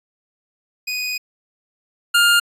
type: tone pair in turn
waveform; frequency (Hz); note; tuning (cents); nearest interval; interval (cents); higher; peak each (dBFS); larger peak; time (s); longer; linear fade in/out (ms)
25% pulse; 2489 / 1407.5; D#7 / F6; 0 / +13; minor seventh; 987; first; -18 / -8; second; 0.87-1.18 / 2.14-2.4; first; 10
effects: resampled to 32000 Hz